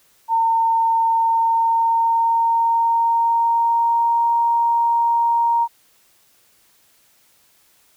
sine tone with pitch glide, 910 to 933.4 Hz, A#5 to A#5, -42 to +2 cents, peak -14 dBFS, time 0.28-5.68 s, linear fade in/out 50 ms, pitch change +44 cents, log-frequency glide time 1.09-4.32 s, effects white hiss -57 dBFS RMS until 7.96 s

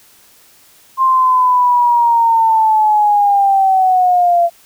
sine linear sweep, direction down, 1058 to 680 Hz, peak -8 dBFS, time 0.97-4.5 s, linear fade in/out 50 ms, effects white hiss -47 dBFS RMS until 4.65 s

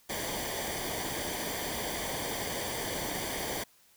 pink noise with comb filter, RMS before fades -35 dBFS, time 0.09-3.64 s, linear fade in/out 10 ms, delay 0.75 ms, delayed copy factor -0.7, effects white hiss -63 dBFS RMS until 3.96 s

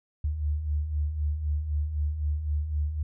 sine beating tone pair, 71.7 / 75.6 Hz, D2 / D#2, -41 / -49 cents, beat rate 3.9 Hz, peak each -34 / -26 dBFS, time 0.24-3.03 s, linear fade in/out 5 ms, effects none

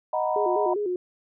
sine chord, B major seventh, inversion first, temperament equal, 622.3 / 740 / 932.3 / 987.8 Hz, D#5 / F#5 / A#5 / B5, 0 / 0 / 0 / 0 cents, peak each -26 / -28 / -30 / -30 dBFS, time 0.13-0.74 s, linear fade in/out 5 ms
sine tone with vibrato, 386.8 Hz, G4, 23 cents flat, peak -24 dBFS, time 0.36-0.96 s, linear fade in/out 2 ms, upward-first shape square, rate 5 Hz, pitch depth 120 cents each way
effects none

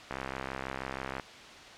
click train, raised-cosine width 0.5 ms, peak -20 dBFS, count 73, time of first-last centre 0.11-1.198 s, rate 66.2 Hz, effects white hiss -48 dBFS RMS until 1.77 s + low-pass 4000 Hz 12 dB/octave

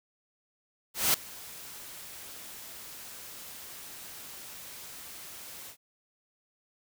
white noise with ADSR envelope, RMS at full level -23 dBFS, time 0.94-5.77 s, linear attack 200 ms, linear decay 4 ms, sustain -22 dB, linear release 86 ms, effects none

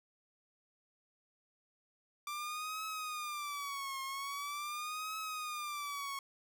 sawtooth tone with vibrato, 1174.7 Hz, D6, in tune, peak -35 dBFS, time 2.27-6.19 s, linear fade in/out 2 ms, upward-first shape triangle, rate 0.43 Hz, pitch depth 160 cents each way, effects none

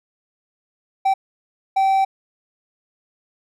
triangle tone bursts at uneven times, 774 Hz, G5, 22 cents flat, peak -12 dBFS, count 2, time 1.05-1.14 / 1.76-2.05 s, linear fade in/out 10 ms, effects none

